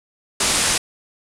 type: low-pass noise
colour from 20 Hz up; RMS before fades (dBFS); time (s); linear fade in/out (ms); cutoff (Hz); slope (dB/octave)
white; -19; 0.4-0.78; 5; 10000; 48
effects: none